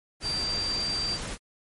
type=tone in noise; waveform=sine; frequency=4700 Hz; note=D8; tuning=1 cent sharp; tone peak=-27 dBFS; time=0.22-1.19 s; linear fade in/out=50 ms; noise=pink; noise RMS=-35 dBFS; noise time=0.2-1.38 s; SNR=+5 dB; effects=MP3 48 kbps